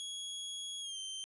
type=tone with pitch glide; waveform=sawtooth; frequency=3331 to 3126 Hz; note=G#7 to G7; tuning=+4 to -6 cents; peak=-37 dBFS; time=0-1.24 s; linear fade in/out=0 ms; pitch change=-110 cents; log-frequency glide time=0.8-0.98 s; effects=resampled to 24000 Hz